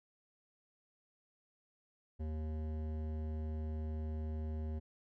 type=tone with hard clipping; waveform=sine; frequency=77.78 Hz; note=D#2; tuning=in tune; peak=-39 dBFS; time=2.19-4.8 s; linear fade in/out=20 ms; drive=14 dB; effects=none